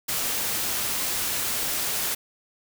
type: noise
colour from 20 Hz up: white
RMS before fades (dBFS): -27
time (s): 0.08-2.15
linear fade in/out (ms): 10
effects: none